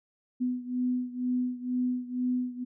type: beating tone pair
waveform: sine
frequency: 249.1 / 251.2 Hz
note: B3 / B3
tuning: +15 / +30 cents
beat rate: 2.1 Hz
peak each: -29 / -32 dBFS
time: 0.4-2.65 s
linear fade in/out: 20 ms
effects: none